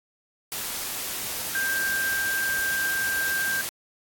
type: tone in noise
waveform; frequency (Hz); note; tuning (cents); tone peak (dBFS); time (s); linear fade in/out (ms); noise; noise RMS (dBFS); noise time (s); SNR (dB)
sine; 1582; G6; +15; -24; 1.55-3.61; 0; white; -31; 0.52-3.69; +4
effects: AAC 64 kbps